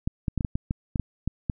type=clicks; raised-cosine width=5 ms; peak=-13 dBFS; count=11; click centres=0.075 / 0.282 / 0.377 / 0.408 / 0.448 / 0.555 / 0.709 / 0.958 / 0.997 / 1.276 / 1.498 s; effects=none